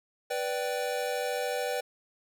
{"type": "chord", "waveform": "square", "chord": "G major", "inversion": "first", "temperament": "equal with one note detuned", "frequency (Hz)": [493.9, 587.3, 774.5], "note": ["B4", "D5", "G5"], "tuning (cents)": [0, 0, -21], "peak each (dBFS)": [-33, -35, -36], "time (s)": [0.3, 1.81], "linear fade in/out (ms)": 10, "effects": []}